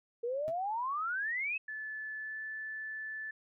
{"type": "exponential sweep", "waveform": "sine", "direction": "up", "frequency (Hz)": [458.6, 2637], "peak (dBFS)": -32, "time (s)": [0.23, 1.58], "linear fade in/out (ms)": 10}
{"type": "tone with exponential decay", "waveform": "25% pulse", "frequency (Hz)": 130.8, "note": "C3", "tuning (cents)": 0, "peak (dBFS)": -38, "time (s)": [0.48, 0.56], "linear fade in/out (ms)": 0, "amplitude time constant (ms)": 16}
{"type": "tone with pitch glide", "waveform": "sine", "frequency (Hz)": [1736, 1747.1], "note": ["A6", "A6"], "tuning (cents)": [-24, -13], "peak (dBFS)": -38, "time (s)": [1.68, 3.31], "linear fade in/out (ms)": 5, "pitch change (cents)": 11, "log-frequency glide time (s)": [2.18, 2.38]}
{"effects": []}